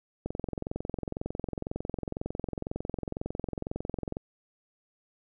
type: click train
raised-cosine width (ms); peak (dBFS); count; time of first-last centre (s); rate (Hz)
2; -19; 87; 0.26-4.169; 22
effects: none